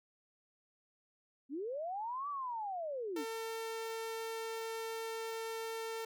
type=linear two-way sweep; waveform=sine; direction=up then down; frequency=250 to 1174.7 to 250 Hz; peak=-37 dBFS; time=1.49-3.25 s; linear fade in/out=50 ms; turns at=2.29 s
type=tone; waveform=sawtooth; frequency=450.7 Hz; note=A4; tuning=42 cents sharp; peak=-35 dBFS; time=3.16-6.05 s; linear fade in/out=5 ms
effects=none